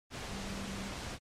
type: tone in noise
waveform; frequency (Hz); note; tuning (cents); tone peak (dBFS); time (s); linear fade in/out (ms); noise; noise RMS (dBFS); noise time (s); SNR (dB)
sine; 196; G3; 0; -42; 0.28-0.92; 50; pink; -41; 0.1-1.19; -4
effects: low-pass 7000 Hz 12 dB/octave + MP3 64 kbps